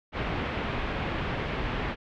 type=low-pass noise; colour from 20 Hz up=pink; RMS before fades=-31 dBFS; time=0.12-1.96 s; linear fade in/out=50 ms; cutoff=3000 Hz; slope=24 dB/octave; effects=none